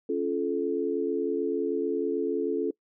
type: chord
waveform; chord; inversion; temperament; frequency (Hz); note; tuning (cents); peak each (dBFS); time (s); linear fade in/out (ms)
sine; Db augmented; none; just; 277.2 / 346.5 / 433.1; Db4 / F4 / A4; 0 / -14 / -27; -31 / -30 / -28; 0.09-2.71; 5
effects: noise-tail reverb RT60 0.1 s tail -23 dB re dry